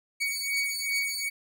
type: beating tone pair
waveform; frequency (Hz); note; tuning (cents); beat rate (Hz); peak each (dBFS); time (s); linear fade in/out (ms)
sawtooth; 2243 / 2245.6; C#7 / C#7; +20 / +22; 2.6; -27 / -27; 0.2-1.3; 20
effects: none